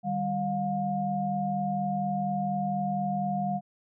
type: tone cluster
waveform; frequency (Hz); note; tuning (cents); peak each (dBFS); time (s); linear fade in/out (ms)
sine; 152.2 / 196.4 / 712; D#3 / G3 / F5; -38 / +4 / +33; -36 / -30 / -29; 0.03-3.61; 50
effects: none